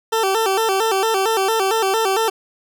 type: tone with vibrato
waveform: 20% pulse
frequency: 415.3 Hz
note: G#4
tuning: in tune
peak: -11 dBFS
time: 0.12-2.3 s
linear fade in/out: 10 ms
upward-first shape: square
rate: 4.4 Hz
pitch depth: 130 cents each way
effects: none